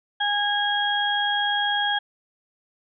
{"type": "harmonic tone", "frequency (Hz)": 821, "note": "G#5", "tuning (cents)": -20, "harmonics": [1, 2, 4], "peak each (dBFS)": [-25, -25, -25], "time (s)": [0.2, 1.99], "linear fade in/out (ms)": 10, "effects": []}